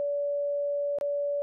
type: tone with dropouts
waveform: sine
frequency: 574 Hz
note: D5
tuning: 40 cents flat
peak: -26 dBFS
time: 0-1.42 s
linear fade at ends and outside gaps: 0 ms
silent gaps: 0.986-1.011 s
effects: none